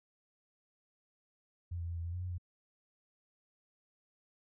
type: tone with pitch steps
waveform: sine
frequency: 86.9 / 84.7 / 85.3 / 83.9 / 85.5 / 89.4 / 90.5 / 88.2 Hz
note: F2 / E2 / F2 / E2 / F2 / F2 / F#2 / F2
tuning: -8 / +48 / -40 / +31 / -36 / +41 / -38 / +18 cents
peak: -36 dBFS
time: 1.71-2.382 s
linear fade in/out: 10 ms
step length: 84 ms
effects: none